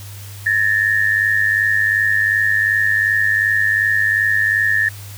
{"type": "tone pair together", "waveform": "sine", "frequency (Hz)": [1727.3, 1830], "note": ["A6", "A#6"], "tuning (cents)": [-32, -32], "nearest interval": "minor second", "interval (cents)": 100, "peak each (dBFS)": -16, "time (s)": [0.46, 4.89], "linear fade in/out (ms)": 5, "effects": ["added 100 Hz sine -32 dBFS peak until 5.17 s", "white hiss -39 dBFS RMS until 5.17 s"]}